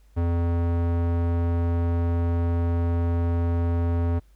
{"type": "tone with low-pass filter", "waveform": "square", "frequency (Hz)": 85.3, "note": "F2", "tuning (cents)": -40, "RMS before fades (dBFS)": -23, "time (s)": [0.16, 4.2], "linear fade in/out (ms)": 20, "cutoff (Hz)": 1100, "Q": 0.55, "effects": ["added 50 Hz sine -52 dBFS peak until 4.35 s", "pink hiss -67 dBFS RMS until 4.35 s"]}